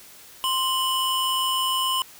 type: tone pair together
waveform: square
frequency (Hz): 1046.5 / 2960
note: C6 / F#7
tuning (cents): 0 / 0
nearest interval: octave + tritone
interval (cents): 1800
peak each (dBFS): -25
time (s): 0.44-2.02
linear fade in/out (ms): 0
effects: white hiss -47 dBFS RMS until 2.19 s